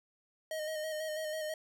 square tone with vibrato, 622.3 Hz, D#5, in tune, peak -36 dBFS, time 0.51-1.54 s, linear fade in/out 2 ms, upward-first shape square, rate 6.1 Hz, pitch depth 27 cents each way, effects none

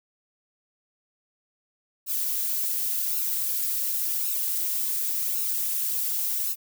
violet noise with flanger, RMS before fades -27 dBFS, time 2.06-6.56 s, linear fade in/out 50 ms, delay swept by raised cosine 0.74 to 4.84 ms, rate 0.9 Hz, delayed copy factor +0.6, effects none

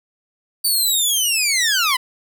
15% pulse linear sweep, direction down, 4611 to 973 Hz, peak -9 dBFS, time 0.64-1.97 s, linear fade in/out 10 ms, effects none

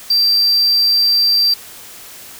triangle tone, 4699 Hz, D8, in tune, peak -9 dBFS, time 0.1-1.54 s, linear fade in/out 5 ms, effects white hiss -36 dBFS RMS until 2.39 s

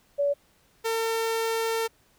sine / sawtooth tone pair in turn, 570 / 452.4 Hz, C#5 / A4, +48 / +48 cents, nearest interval major third, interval 400 cents, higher first, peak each -21 dBFS, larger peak neither, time 0.18-0.34 / 0.84-1.88 s, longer second, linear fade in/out 20 ms, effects pink hiss -63 dBFS RMS until 2.18 s

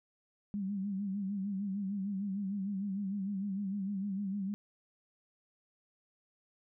sine tone with vibrato, 197.6 Hz, G3, 14 cents sharp, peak -33 dBFS, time 0.54-4.54 s, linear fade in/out 0 ms, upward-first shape sine, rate 6.6 Hz, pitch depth 79 cents each way, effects none

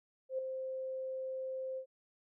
sine tone with ADSR envelope, 523.3 Hz, C5, in tune, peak -31 dBFS, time 0.29-1.86 s, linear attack 95 ms, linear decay 5 ms, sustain -6 dB, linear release 85 ms, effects none

